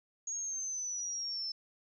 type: linear sweep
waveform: sine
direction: down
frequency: 6645 to 5270 Hz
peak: -35 dBFS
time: 0.27-1.52 s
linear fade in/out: 5 ms
effects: none